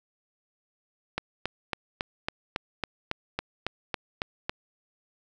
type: click train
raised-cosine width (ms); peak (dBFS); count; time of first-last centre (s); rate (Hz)
0.3; -12; 13; 1.18-4.495; 3.62
effects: none